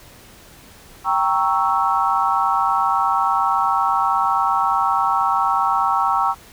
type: chord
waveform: sine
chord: G diminished seventh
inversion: none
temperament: equal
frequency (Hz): 784 / 932.3 / 1108.7 / 1318.5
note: G5 / Bb5 / Db6 / Fb6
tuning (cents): 0 / 0 / 0 / 0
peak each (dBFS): -21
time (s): 1.04-6.35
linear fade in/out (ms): 50
effects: pink hiss -45 dBFS RMS until 6.52 s